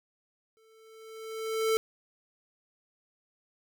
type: tone with exponential growth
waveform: square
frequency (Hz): 443.3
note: A4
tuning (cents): +13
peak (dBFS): -23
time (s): 0.57-1.77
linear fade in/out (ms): 0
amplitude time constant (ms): 260
effects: none